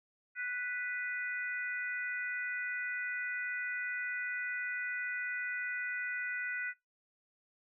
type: harmonic tone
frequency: 493.9 Hz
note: B4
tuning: in tune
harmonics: 3 / 4 / 5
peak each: -37 / -39 / -44 dBFS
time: 0.35-6.74 s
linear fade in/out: 50 ms
effects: noise-tail reverb RT60 0.2 s tail -24 dB re dry